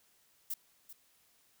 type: noise with echo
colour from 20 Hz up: violet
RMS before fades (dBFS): -37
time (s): 0.5-0.54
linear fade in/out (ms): 5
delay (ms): 390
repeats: 1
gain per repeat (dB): -13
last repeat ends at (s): 0.93
effects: white hiss -69 dBFS RMS until 1.6 s

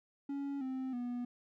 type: tone with pitch steps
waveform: triangle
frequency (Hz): 280 / 261.2 / 243.8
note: C#4 / C4 / B3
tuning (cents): +18 / -3 / -22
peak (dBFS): -34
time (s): 0.29-1.25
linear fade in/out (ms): 5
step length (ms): 320
effects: none

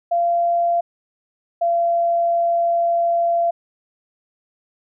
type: tone pair in turn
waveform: sine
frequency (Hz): 688 / 683.2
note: F5 / F5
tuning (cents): -26 / -38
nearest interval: unison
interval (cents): 12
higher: first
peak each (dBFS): -15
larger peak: neither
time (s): 0.11-0.81 / 1.61-3.51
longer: second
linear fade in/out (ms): 10
effects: none

